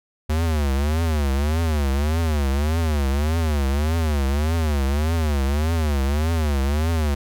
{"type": "tone with vibrato", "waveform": "square", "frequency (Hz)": 74.9, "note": "D2", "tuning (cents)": 35, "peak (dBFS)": -19, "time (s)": [0.29, 7.15], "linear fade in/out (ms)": 10, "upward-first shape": "triangle", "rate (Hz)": 1.7, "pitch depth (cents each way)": 210, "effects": []}